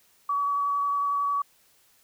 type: tone with vibrato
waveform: sine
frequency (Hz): 1137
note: C#6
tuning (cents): +44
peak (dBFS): -23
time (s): 0.29-1.42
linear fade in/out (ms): 5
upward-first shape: square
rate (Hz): 11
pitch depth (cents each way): 9
effects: white hiss -62 dBFS RMS until 2.03 s

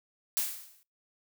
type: noise with exponential decay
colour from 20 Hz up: blue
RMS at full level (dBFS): -27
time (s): 0.37-0.83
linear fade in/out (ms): 0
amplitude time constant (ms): 100
effects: noise-tail reverb RT60 0.2 s tail -21 dB re dry

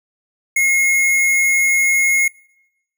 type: tone with sample-and-hold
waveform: sine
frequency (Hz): 2154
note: C7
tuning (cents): +50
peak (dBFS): -12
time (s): 0.56-2.28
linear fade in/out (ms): 5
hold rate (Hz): 8820
effects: noise-tail reverb RT60 0.9 s tail -25 dB re dry

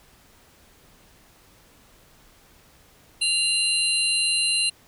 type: tone cluster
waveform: sine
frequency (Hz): 2783 / 4091 / 8710 / 10050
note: F7 / C8 / C#9 / D#9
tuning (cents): -7 / -40 / -31 / +16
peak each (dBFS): -23 / -24 / -29 / -29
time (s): 3.21-4.7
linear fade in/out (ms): 10
effects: pink hiss -55 dBFS RMS until 4.87 s

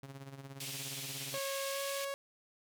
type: tone with tremolo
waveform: sawtooth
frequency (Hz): 136.9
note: C#3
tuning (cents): -21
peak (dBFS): -40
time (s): 0.03-1.38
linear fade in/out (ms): 0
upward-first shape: sine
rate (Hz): 17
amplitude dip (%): 65
type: band-pass noise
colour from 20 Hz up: pink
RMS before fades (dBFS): -43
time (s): 0.6-2.05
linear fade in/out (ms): 5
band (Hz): 2400 to 15000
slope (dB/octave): 24
type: tone with pitch glide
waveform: sawtooth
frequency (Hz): 548 to 554.4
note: C#5 to C#5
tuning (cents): -20 to 0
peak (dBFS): -33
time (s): 1.34-2.14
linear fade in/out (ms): 0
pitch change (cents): +20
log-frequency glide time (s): 1.71-1.79
effects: none

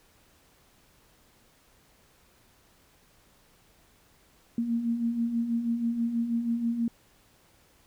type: beating tone pair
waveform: sine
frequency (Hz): 228.2 / 234.4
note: A#3 / A#3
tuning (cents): -37 / +10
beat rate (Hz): 6.2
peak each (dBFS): -34 / -26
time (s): 4.58-6.88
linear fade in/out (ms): 2
effects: pink hiss -62 dBFS RMS until 7.86 s

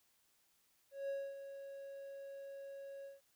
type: tone with ADSR envelope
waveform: triangle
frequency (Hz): 552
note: C#5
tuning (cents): -7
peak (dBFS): -35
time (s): 0.91-3.21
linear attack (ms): 180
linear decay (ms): 250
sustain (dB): -10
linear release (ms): 160
effects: white hiss -75 dBFS RMS until 3.35 s

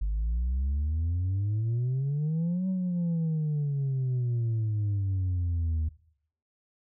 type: exponential two-way sweep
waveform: sine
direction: up then down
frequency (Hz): 49 to 189.7 to 77.3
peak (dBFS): -23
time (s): 0.01-5.89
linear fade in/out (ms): 10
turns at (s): 2.68
effects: noise-tail reverb RT60 0.6 s tail -19 dB re dry + tanh soft clip ceiling -24 dBFS

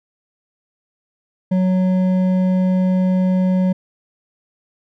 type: tone with hard clipping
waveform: triangle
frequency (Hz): 185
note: F#3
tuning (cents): 0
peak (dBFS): -15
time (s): 1.51-3.73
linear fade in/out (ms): 10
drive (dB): 11
effects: none

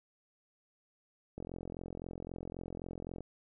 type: click train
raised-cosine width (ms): 2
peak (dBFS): -29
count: 81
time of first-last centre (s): 1.38-3.206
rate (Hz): 43.8
effects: none

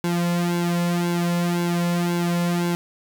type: tone with flanger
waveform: sawtooth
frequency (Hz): 173.4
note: F3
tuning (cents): -12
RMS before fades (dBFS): -22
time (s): 0.04-2.75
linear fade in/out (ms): 0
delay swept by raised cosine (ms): 1.6 to 2.6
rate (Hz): 1.9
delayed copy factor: -0.9
effects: none

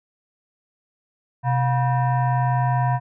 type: tone with frequency modulation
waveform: sine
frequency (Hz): 128.3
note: C3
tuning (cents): -34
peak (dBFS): -17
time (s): 1.43-3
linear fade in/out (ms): 50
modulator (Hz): 842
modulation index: 0.9
effects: none

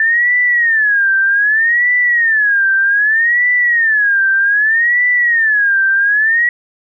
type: tone with vibrato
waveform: sine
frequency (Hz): 1760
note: A6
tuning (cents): 0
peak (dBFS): -9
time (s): 0-6.49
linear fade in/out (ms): 2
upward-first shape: sine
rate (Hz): 0.64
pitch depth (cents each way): 200
effects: none

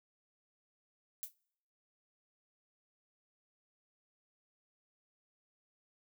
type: noise with exponential decay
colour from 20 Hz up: violet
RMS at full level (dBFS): -37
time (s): 1.23-1.34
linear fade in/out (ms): 0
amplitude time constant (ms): 22
effects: noise-tail reverb RT60 0.7 s tail -26 dB re dry

